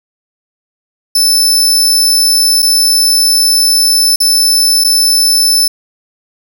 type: tone with dropouts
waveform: sawtooth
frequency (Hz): 5274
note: E8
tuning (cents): 0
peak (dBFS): -4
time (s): 1.15-5.68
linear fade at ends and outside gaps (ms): 5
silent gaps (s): 2.622-2.626 / 4.16-4.202 / 4.84-4.845
effects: 7-bit